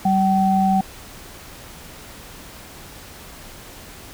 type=tone pair together; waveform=sine; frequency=192.44 / 764 Hz; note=G3 / G5; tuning=-32 / -45 cents; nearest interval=2 octaves; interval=2387 cents; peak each=-17 dBFS; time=0.05-0.81 s; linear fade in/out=5 ms; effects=pink hiss -40 dBFS RMS until 4.13 s